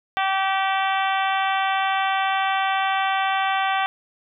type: harmonic tone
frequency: 386 Hz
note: G4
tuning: 27 cents flat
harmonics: 2 / 3 / 4 / 5 / 6 / 7 / 8 / 9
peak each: -22 / -26 / -28 / -30 / -32 / -33 / -34 / -35 dBFS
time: 0.17-3.86 s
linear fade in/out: 0 ms
effects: none